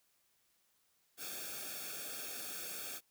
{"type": "noise with comb filter", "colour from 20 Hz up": "white", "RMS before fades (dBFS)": -44, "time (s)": [1.17, 3.01], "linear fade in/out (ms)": 50, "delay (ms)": 1, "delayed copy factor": -0.9, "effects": ["white hiss -75 dBFS RMS until 3.1 s"]}